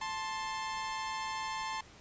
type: tone pair together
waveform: sawtooth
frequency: 880 / 1053.3 Hz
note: A5 / C6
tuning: 0 / +11 cents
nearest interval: minor third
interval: 311 cents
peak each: -34 / -35 dBFS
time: 0.01-1.81 s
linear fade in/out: 5 ms
effects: pink hiss -56 dBFS RMS until 2 s + resampled to 16000 Hz